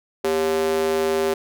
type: tone with high-pass filter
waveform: square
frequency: 79.3 Hz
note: D#2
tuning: 33 cents sharp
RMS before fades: -21 dBFS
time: 0.24-1.34 s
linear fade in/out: 5 ms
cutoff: 410 Hz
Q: 3.3
effects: none